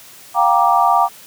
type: chord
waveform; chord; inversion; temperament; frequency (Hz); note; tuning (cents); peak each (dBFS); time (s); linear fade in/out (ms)
sine; G minor seventh; third; just; 705.6 / 784 / 940.8 / 1176; F5 / G5 / Bb5 / D6; +18 / 0 / +16 / +2; -16; 0.34-1.09; 50
effects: white hiss -41 dBFS RMS until 1.26 s + high-pass 80 Hz 12 dB/octave